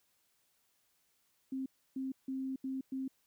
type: tone bursts at uneven times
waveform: sine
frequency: 264.8 Hz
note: C4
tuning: 21 cents sharp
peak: -35 dBFS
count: 5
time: 1.52-1.66 / 1.96-2.12 / 2.28-2.56 / 2.64-2.81 / 2.92-3.08 s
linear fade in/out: 5 ms
effects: white hiss -75 dBFS RMS until 3.26 s